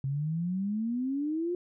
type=exponential sweep; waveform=sine; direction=up; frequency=133 to 360 Hz; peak=-28 dBFS; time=0.04-1.55 s; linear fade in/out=2 ms; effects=none